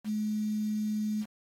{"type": "tone with quantisation", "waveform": "sine", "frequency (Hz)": 213.1, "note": "G#3", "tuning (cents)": 45, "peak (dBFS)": -28, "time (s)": [0.04, 1.26], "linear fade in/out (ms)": 50, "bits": 8, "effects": ["AAC 48 kbps"]}